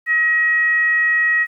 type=tone with frequency modulation; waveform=sine; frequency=1900 Hz; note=A#6; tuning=33 cents sharp; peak=-13 dBFS; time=0.06-1.47 s; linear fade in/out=50 ms; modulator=618 Hz; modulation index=0.26; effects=9-bit